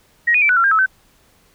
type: tone with pitch steps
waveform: sine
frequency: 1888 / 2470 / 2327 / 1481 / 1366 / 1602 / 1300 / 1533 Hz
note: A#6 / D#7 / D7 / F#6 / F6 / G6 / E6 / G6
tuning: +22 / -13 / -17 / +1 / -39 / +37 / -24 / -39 cents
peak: -11 dBFS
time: 0.27-0.862 s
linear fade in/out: 10 ms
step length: 74 ms
effects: pink hiss -55 dBFS RMS until 1.54 s